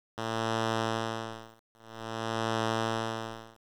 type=tone with tremolo; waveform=5% pulse; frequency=112.6 Hz; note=A2; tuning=40 cents sharp; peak=-16 dBFS; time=0.17-3.58 s; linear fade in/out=20 ms; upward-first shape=sine; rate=0.5 Hz; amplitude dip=100%; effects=low-pass 6000 Hz 12 dB/octave + 9-bit